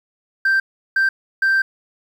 sine tone bursts at uneven times, 1568 Hz, G6, in tune, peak -11 dBFS, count 3, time 0.45-0.6 / 0.96-1.09 / 1.42-1.62 s, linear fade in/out 5 ms, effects tanh soft clip ceiling -12 dBFS + 8-bit

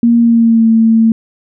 sine tone with pitch glide, 234.6 to 225 Hz, A#3 to A3, +11 to +39 cents, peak -5 dBFS, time 0.03-1.12 s, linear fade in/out 2 ms, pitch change -72 cents, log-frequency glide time 0.18-0.68 s, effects none

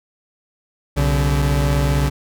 40% pulse tone pair together, 63.7 / 143 Hz, C2 / D3, -46 / -46 cents, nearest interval octave + major second, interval 1400 cents, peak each -17 dBFS, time 0.96-2.1 s, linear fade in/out 20 ms, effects none

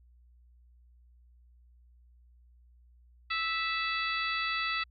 harmonic tone with a mistuned harmonic, 657 Hz, E5, 6 cents flat, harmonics 2 / 3 / 4 / 5 / 6 / 7, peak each -34 / -35 / -35 / -40 / -40 / -42 dBFS, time 3.3-4.84 s, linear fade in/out 10 ms, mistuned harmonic 5, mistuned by +65 cents, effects added 60 Hz sine -57 dBFS peak until 4.9 s

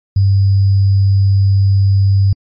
sine tone with sample-and-hold, 98 Hz, G2, in tune, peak -7 dBFS, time 0.16-2.33 s, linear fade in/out 5 ms, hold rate 4900 Hz, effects MP3 32 kbps

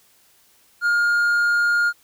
triangle tone, 1417 Hz, F6, 25 cents sharp, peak -14 dBFS, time 0.81-1.93 s, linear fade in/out 50 ms, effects white hiss -57 dBFS RMS until 2.03 s

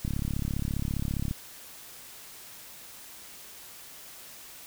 click train, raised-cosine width 5 ms, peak -18 dBFS, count 45, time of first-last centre 0.05-1.311 s, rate 34.9 Hz, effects white hiss -47 dBFS RMS until 4.66 s

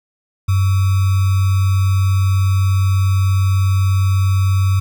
sine tone with sample-and-hold, 95.8 Hz, G2, 39 cents flat, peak -11 dBFS, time 0.48-4.8 s, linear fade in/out 10 ms, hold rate 1225 Hz, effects none

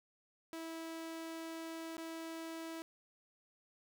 sawtooth tone with dropouts, 326.6 Hz, E4, 16 cents flat, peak -39 dBFS, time 0.53-2.82 s, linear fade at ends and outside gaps 0 ms, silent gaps 1.968-1.98 s, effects none

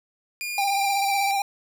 sawtooth tone with pitch glide, 2423 to 2331 Hz, D#7 to D7, -47 to -14 cents, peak -25 dBFS, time 0.41-1.31 s, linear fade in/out 0 ms, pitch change -67 cents, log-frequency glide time 0.62-1.17 s
square tone with vibrato, 794 Hz, G5, 22 cents sharp, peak -22 dBFS, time 0.58-1.42 s, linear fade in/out 2 ms, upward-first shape sine, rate 16 Hz, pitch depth 31 cents each way
effects none

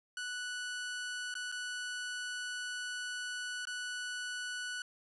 sawtooth tone with dropouts, 1480 Hz, F#6, in tune, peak -34 dBFS, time 0.17-4.82 s, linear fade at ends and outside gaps 2 ms, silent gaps 1.341-1.352 / 1.517-1.523 / 3.653-3.671 s, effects resampled to 24000 Hz

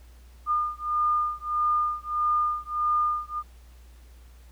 sine beating tone pair, 1212 / 1213.6 Hz, D#6 / D#6, -46 / -44 cents, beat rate 1.6 Hz, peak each -26 dBFS, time 0.46-3.43 s, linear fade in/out 50 ms, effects added 60 Hz sine -47 dBFS peak until 4.51 s + pink hiss -60 dBFS RMS until 4.51 s

